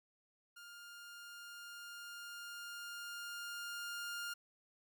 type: tone with level ramp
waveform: sawtooth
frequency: 1408 Hz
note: F6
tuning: 14 cents sharp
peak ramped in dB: -49 to -37 dBFS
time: 0.56-4.34 s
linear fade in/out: 10 ms
effects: none